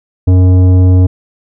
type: tone with tanh clipping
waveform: sine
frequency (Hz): 91.8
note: F#2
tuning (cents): -13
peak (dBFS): -5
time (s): 0.27-1.07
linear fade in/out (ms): 10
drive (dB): 12
effects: none